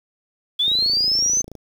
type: linear sweep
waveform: sine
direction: up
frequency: 3385 to 6272 Hz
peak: -16 dBFS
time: 0.59-1.42 s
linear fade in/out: 10 ms
type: click train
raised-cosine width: 2 ms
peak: -24 dBFS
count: 25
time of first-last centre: 0.68-1.553 s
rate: 27.5 Hz
effects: 7-bit